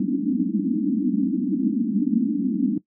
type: band-pass noise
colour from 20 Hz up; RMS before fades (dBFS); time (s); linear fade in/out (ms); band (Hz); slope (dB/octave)
pink; -22; 0-2.78; 5; 190 to 310; 96
effects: noise-tail reverb RT60 0.1 s tail -18 dB re dry